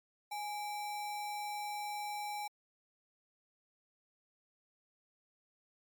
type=tone with sample-and-hold; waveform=sine; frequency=831 Hz; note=G#5; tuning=1 cent sharp; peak=-37 dBFS; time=0.31-2.48 s; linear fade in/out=10 ms; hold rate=3150 Hz; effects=MP3 96 kbps